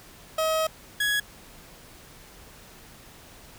30% pulse tone pair in turn, 636 / 1671.6 Hz, D#5 / G#6, +38 / +11 cents, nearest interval octave + perfect fourth, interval 1673 cents, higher second, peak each -20 dBFS, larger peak neither, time 0.38-0.67 / 1-1.2 s, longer first, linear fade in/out 5 ms, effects pink hiss -49 dBFS RMS until 3.58 s

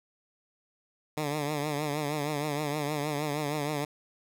10% pulse tone with vibrato, 148.2 Hz, D3, 16 cents sharp, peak -21 dBFS, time 1.17-3.85 s, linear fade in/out 5 ms, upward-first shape triangle, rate 6.4 Hz, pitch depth 86 cents each way, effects none

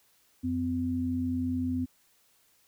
sine tone pair together, 89.69 / 255 Hz, F2 / C4, +47 / -44 cents, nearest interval octave + tritone, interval 1809 cents, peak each -34 / -28 dBFS, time 0.43-1.86 s, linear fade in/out 20 ms, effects white hiss -66 dBFS RMS until 2.67 s

